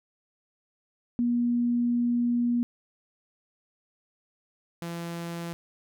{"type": "tone pair in turn", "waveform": ["sine", "sawtooth"], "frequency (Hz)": [240, 169.71], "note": ["B3", "F3"], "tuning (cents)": [-49, -49], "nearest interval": "tritone", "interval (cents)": 600, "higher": "first", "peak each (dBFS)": [-22, -29], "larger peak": "first", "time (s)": [[1.19, 2.63], [4.82, 5.53]], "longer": "first", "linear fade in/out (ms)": 0, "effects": []}